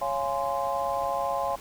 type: chord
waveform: sine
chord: Db major seventh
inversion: none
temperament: just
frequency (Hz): 554.4 / 693 / 831.5 / 1039.4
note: Db5 / F5 / Ab5 / C6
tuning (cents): 0 / -14 / +2 / -12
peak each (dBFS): -31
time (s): 0.01-1.56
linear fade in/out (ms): 10
effects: pink hiss -46 dBFS RMS until 1.6 s